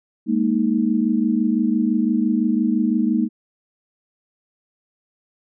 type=chord; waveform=sine; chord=Ab suspended second; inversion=none; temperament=just; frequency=207.7 / 233.6 / 311.5 Hz; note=Ab3 / Bb3 / Eb4; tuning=0 / +4 / +2 cents; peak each=-21 / -19 / -22 dBFS; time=0.26-3.29 s; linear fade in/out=50 ms; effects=none